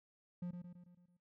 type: tone with echo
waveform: triangle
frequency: 176.9 Hz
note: F3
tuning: 23 cents sharp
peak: -37 dBFS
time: 0.42-0.51 s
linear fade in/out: 5 ms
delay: 110 ms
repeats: 6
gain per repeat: -5 dB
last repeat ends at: 1.17 s
effects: noise-tail reverb RT60 0.2 s tail -23 dB re dry

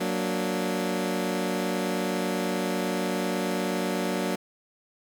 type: chord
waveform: 20% pulse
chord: Gb augmented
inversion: none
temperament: equal with one note detuned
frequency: 185 / 233.1 / 292.5 Hz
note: Gb3 / Bb3 / D4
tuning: 0 / 0 / -7 cents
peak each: -24 / -26 / -27 dBFS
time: 0-4.36 s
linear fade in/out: 10 ms
effects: none

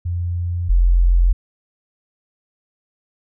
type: tone pair in turn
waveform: sine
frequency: 87.31 / 43.66 Hz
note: F2 / F1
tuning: 0 / 0 cents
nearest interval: octave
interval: 1200 cents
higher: first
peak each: -19 / -10 dBFS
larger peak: second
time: 0.05-0.69 / 0.69-1.33 s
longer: neither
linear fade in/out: 10 ms
effects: none

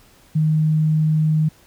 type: tone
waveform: sine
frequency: 155.56 Hz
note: D#3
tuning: in tune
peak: -14 dBFS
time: 0.35-1.49 s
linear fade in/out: 10 ms
effects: pink hiss -52 dBFS RMS until 1.66 s

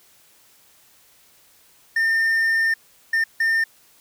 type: tone bursts at uneven times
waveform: triangle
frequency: 1809 Hz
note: A6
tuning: 48 cents sharp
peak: -15 dBFS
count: 3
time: 1.96-2.74 / 3.13-3.24 / 3.4-3.64 s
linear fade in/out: 5 ms
effects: white hiss -55 dBFS RMS until 4 s

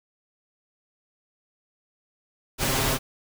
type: noise with comb filter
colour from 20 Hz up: pink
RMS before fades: -24 dBFS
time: 2.58-2.99 s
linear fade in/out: 50 ms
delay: 7.5 ms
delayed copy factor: +0.75
effects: none

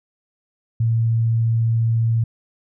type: tone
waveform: sine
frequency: 114.3 Hz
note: A#2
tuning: 34 cents flat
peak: -15 dBFS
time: 0.8-2.24 s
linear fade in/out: 5 ms
effects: none

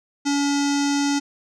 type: tone with low-pass filter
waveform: square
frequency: 284 Hz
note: C#4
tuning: 42 cents sharp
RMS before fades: -21 dBFS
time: 0.25-1.2 s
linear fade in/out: 20 ms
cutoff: 6200 Hz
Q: 3.8
effects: none

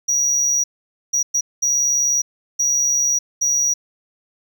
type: tone bursts at uneven times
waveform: triangle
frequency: 5780 Hz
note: F#8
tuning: 41 cents flat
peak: -14 dBFS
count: 6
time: 0.08-0.64 / 1.13-1.23 / 1.34-1.41 / 1.62-2.22 / 2.59-3.19 / 3.41-3.74 s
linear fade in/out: 10 ms
effects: none

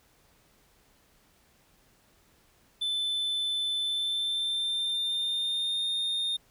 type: tone with pitch glide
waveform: triangle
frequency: 3520 to 3657 Hz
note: A7 to A#7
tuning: 0 to -34 cents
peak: -26 dBFS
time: 2.81-6.37 s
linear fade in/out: 10 ms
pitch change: +66 cents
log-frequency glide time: 3.8-5.86 s
effects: pink hiss -64 dBFS RMS until 6.5 s

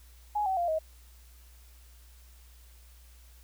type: tone with pitch steps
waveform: sine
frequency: 835 / 761.3 / 694.1 / 632.8 Hz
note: G#5 / F#5 / F5 / D#5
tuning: +9 / +49 / -11 / +29 cents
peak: -26 dBFS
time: 0.35-0.79 s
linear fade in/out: 10 ms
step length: 110 ms
effects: added 60 Hz sine -52 dBFS peak until 3.43 s + white hiss -61 dBFS RMS until 3.43 s

